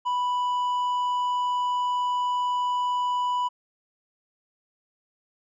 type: tone with hard clipping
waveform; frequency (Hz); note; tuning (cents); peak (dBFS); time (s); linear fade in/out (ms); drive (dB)
triangle; 987.8; B5; 0; -24; 0.05-3.49; 20; 7
effects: resampled to 16000 Hz